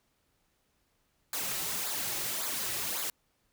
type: noise with flanger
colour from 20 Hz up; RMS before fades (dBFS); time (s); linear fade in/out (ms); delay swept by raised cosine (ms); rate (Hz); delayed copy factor
white; -34; 1.33-3.1; 2; 0.34 to 4.34; 1.8; -0.7
effects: pink hiss -74 dBFS RMS until 3.52 s